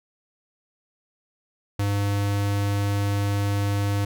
square tone, 101 Hz, G#2, 48 cents flat, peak -22 dBFS, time 1.79-4.05 s, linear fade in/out 5 ms, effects none

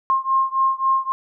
sine beating tone pair, 1064 / 1067.7 Hz, C6 / C6, +29 / +35 cents, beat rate 3.7 Hz, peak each -19 / -20 dBFS, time 0.1-1.12 s, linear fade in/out 0 ms, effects none

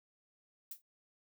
violet noise with exponential decay, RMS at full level -39 dBFS, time 0.71-0.82 s, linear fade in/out 5 ms, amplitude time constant 22 ms, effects noise-tail reverb RT60 0.1 s tail -24 dB re dry

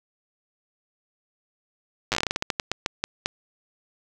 slowing click train, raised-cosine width 0.2 ms, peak -6 dBFS, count 18, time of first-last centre 2.12-3.259 s, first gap 8 ms, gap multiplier 1.23, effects none

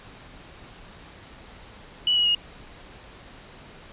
sine tone with pitch steps, 2949 / 2908 / 2868 Hz, F#7 / F#7 / F7, -6 / -31 / +45 cents, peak -18 dBFS, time 2.07-2.349 s, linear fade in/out 2 ms, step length 93 ms, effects pink hiss -46 dBFS RMS until 3.92 s + resampled to 8000 Hz

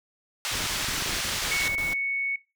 white band-pass noise, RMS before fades -30 dBFS, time 0.45-1.68 s, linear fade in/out 0 ms, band 1000 to 5700 Hz, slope 12 dB/octave
pink noise bursts, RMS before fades -36 dBFS, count 8, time 0.51-1.937 s, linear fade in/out 5 ms, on 160 ms, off 21 ms
clicks, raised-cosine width 3 ms, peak -25 dBFS, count 10, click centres 0.554 / 0.606 / 0.641 / 0.887 / 0.981 / 1.023 / 1.061 / 1.095 / 1.133 / 1.166 s
sine tone, 2217 Hz, C#7, in tune, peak -25 dBFS, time 1.51-2.36 s, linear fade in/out 5 ms
effects noise-tail reverb RT60 0.3 s tail -22 dB re dry

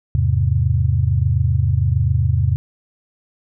sine chord, E augmented, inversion none, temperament equal, 82.41 / 103.83 / 130.81 Hz, E2 / G#2 / B#2, 0 / 0 / 0 cents, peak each -18 dBFS, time 0.15-2.56 s, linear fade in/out 0 ms, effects none

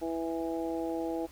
harmonic tone, 164.81 Hz, E3, in tune, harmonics 2 / 3 / 4 / 5, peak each -33 / -37 / -39 / -41 dBFS, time 0.01-1.27 s, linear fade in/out 20 ms, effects added 60 Hz sine -56 dBFS peak until 1.31 s + pink hiss -56 dBFS RMS until 1.31 s

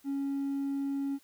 triangle tone, 277.2 Hz, C#4, in tune, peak -27 dBFS, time 0.04-1.19 s, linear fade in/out 50 ms, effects tanh soft clip ceiling -25 dBFS + white hiss -64 dBFS RMS until 1.23 s

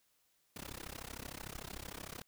pink noise with amplitude modulation, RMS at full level -43 dBFS, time 0.56-2.22 s, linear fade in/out 2 ms, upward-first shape sine, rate 33.3 Hz, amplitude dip 100%, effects white hiss -75 dBFS RMS until 2.27 s

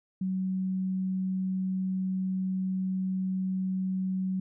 sine tone, 187.8 Hz, F#3, 26 cents sharp, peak -27 dBFS, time 0.21-4.4 s, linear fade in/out 5 ms, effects none

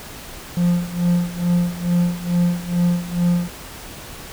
triangle tone with tremolo, 174.9 Hz, F3, 3 cents sharp, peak -11 dBFS, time 0.57-3.48 s, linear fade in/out 0 ms, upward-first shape sine, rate 2.3 Hz, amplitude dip 85%, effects pink hiss -36 dBFS RMS until 4.32 s

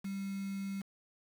sine tone with quantisation, 196 Hz, G3, in tune, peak -36 dBFS, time 0.04-0.82 s, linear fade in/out 10 ms, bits 8, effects none

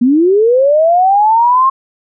sine linear sweep, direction up, 231.7 to 1079 Hz, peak -6 dBFS, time 0.01-1.7 s, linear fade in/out 10 ms, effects none

